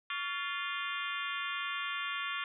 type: harmonic tone with a mistuned harmonic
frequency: 349.8 Hz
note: F4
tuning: 3 cents sharp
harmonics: 3 / 4 / 5 / 6 / 7 / 8 / 9 / 10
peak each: -40 / -41 / -42 / -43 / -43 / -44 / -45 / -45 dBFS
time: 0.1-2.44 s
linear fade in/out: 2 ms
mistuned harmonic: 3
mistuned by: +120 cents
effects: none